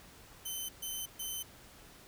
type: tone bursts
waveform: 10% pulse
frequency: 3063 Hz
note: G7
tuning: 41 cents flat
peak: -29 dBFS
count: 3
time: 0.45-1.43 s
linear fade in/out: 10 ms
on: 240 ms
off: 130 ms
effects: pink hiss -56 dBFS RMS until 2.07 s